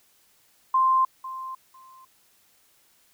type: tone with echo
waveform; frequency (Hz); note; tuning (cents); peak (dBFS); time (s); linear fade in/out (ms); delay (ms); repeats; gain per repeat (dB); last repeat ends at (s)
sine; 1046.5; C6; 0; -17; 0.74-1.05; 5; 500; 2; -15; 2.05
effects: white hiss -62 dBFS RMS until 3.13 s